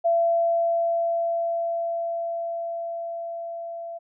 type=tone with level ramp; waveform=sine; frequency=675 Hz; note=E5; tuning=41 cents sharp; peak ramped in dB=-17 to -32 dBFS; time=0.04-3.99 s; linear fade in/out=20 ms; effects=none